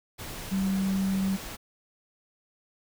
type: tone in noise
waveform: sine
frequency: 192.4 Hz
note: G3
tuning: 32 cents flat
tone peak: -24 dBFS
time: 0.51-1.37 s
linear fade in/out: 20 ms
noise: pink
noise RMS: -39 dBFS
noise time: 0.18-1.57 s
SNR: +12 dB
effects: none